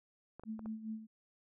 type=clicks; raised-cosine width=1 ms; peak=-35 dBFS; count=4; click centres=0.396 / 0.436 / 0.593 / 0.659 s
type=tone with tremolo; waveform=sine; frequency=219.5 Hz; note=A3; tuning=4 cents flat; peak=-37 dBFS; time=0.45-1.07 s; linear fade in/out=50 ms; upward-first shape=sine; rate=4.9 Hz; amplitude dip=70%
effects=none